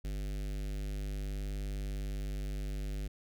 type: tone with notch filter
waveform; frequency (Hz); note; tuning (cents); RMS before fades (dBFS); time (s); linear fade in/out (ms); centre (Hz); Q
square; 49.77; G1; +27; -37; 0.04-3.08; 10; 1000; 0.67
effects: none